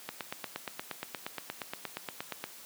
click train, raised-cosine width 0.3 ms, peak -19 dBFS, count 21, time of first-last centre 0.09-2.44 s, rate 8.51 Hz, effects white hiss -50 dBFS RMS until 2.65 s + high-pass 150 Hz 12 dB/octave

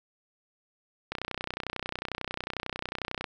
click train, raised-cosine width 0.3 ms, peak -16 dBFS, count 67, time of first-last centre 1.12-3.242 s, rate 31.1 Hz, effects none

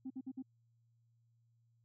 sine tone bursts, 261.6 Hz, C4, in tune, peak -39 dBFS, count 4, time 0.05-0.425 s, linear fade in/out 10 ms, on 54 ms, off 53 ms, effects tanh soft clip ceiling -37 dBFS + added 116 Hz sine -70 dBFS peak until 1.84 s

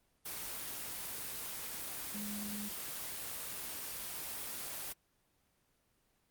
sine tone in noise, 207.7 Hz, G#3, in tune, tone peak -41 dBFS, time 2.14-2.69 s, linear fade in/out 10 ms, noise white, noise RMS -42 dBFS, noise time 0.25-4.93 s, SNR -2 dB, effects pink hiss -75 dBFS RMS until 6.3 s + Opus 24 kbps

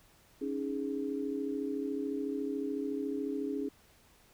sine chord, C# suspended second, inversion none, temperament equal, 277.2 / 311.1 / 415.3 Hz, C#4 / D#4 / G#4, 0 / 0 / 0 cents, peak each -35 / -39 / -37 dBFS, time 0.41-3.69 s, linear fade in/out 10 ms, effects pink hiss -63 dBFS RMS until 4.33 s

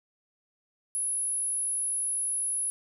sine tone, 10548 Hz, E9, in tune, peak -27 dBFS, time 0.95-2.7 s, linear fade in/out 0 ms, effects none

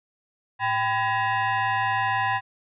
sine tone with frequency modulation, 110 Hz, A2, in tune, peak -21 dBFS, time 0.59-2.41 s, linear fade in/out 50 ms, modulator 894 Hz, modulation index 2.1, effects none

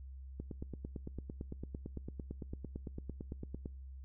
click train, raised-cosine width 3 ms, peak -29 dBFS, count 30, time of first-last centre 0.4-3.658 s, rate 8.9 Hz, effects noise-tail reverb RT60 0.5 s tail -25 dB re dry + added 66 Hz sine -46 dBFS peak until 4.04 s

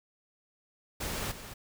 pink noise with echo, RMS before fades -35 dBFS, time 1-1.32 s, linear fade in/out 10 ms, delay 220 ms, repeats 1, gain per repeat -10 dB, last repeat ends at 1.54 s, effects none

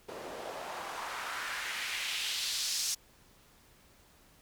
white noise with band-pass filter sweep, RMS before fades -37 dBFS, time 0.08-2.95 s, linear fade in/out 10 ms, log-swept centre 410 to 6100 Hz, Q 1.7, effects pink hiss -62 dBFS RMS until 4.41 s

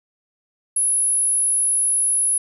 sine tone, 10548 Hz, E9, in tune, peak -16 dBFS, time 0.76-2.38 s, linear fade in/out 5 ms, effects none

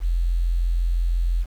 sine tone with quantisation, 42.97 Hz, F1, 27 cents flat, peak -18 dBFS, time 0-1.46 s, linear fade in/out 50 ms, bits 8, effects none

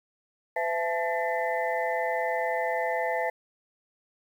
sine tone cluster, 508 / 669 / 863 / 1794 / 2023 Hz, B4 / E5 / A5 / A6 / B6, +49 / +25 / -34 / +33 / +41 cents, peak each -31 / -30 / -31 / -35 / -35 dBFS, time 0.56-3.3 s, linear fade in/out 5 ms, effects 9-bit

